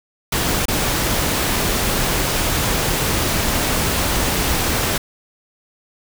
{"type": "noise with dropouts", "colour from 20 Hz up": "pink", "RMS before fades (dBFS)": -19, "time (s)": [0.32, 4.98], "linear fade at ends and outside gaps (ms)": 5, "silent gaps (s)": [0.656, 0.682], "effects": []}